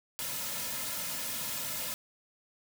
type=noise with comb filter; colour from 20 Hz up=white; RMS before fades=-36 dBFS; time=0.19-1.94 s; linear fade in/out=0 ms; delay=2.6 ms; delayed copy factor=-0.75; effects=none